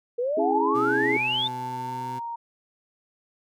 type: exponential sweep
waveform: sine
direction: up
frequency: 466.2 to 3670 Hz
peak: -23 dBFS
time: 0.18-1.48 s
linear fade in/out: 10 ms
type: chord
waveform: sine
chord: C# minor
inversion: none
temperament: equal with one note detuned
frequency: 273.1 / 329.6 / 415.3 Hz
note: C#4 / E4 / G#4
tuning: -26 / 0 / 0 cents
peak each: -29 / -28 / -25 dBFS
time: 0.37-1.17 s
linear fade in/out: 5 ms
type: tone with pitch glide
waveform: sine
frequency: 860 to 932.4 Hz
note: A5 to A#5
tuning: -40 to 0 cents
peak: -30 dBFS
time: 0.39-2.36 s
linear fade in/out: 10 ms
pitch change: +140 cents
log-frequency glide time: 1.31-2.22 s
type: tone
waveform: 20% pulse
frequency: 125.6 Hz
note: B2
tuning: 30 cents sharp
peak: -31 dBFS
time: 0.74-2.2 s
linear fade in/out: 20 ms
effects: none